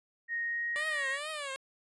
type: tone with pitch glide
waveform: sine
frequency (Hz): 1864.7 to 1878.8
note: A#6 to A#6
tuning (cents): 0 to +13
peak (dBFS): -31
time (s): 0.28-1.19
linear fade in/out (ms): 50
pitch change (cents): +13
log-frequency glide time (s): 0.44-0.66
type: tone with vibrato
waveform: 10% pulse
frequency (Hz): 579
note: D5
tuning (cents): -25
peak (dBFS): -28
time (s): 0.76-1.56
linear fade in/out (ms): 0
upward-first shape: triangle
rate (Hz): 2.3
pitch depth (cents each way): 160
effects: resampled to 24000 Hz